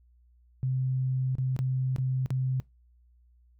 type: tone with dropouts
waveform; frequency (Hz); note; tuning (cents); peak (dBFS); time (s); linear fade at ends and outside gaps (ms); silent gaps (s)
sine; 130; C3; -11; -25; 0.63-2.6; 0; 1.353-1.384 / 1.564-1.59 / 1.962-1.984 / 2.26-2.305
effects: noise-tail reverb RT60 0.2 s tail -22 dB re dry + added 60 Hz sine -58 dBFS peak until 3.59 s